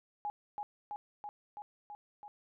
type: tone with echo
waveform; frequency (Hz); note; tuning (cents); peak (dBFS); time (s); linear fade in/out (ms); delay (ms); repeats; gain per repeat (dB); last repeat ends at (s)
sine; 830.6; G#5; 0; -34; 0.25-0.3; 0; 330; 6; -2; 2.28
effects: none